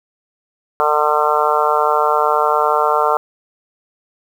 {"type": "harmonic tone", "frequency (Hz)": 150.4, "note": "D3", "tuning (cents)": 42, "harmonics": [3, 4, 5, 6, 7, 8, 9], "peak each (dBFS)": [-20, -20, -20, -20, -20, -20, -20], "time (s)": [0.8, 3.17], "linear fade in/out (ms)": 0, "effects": ["7-bit"]}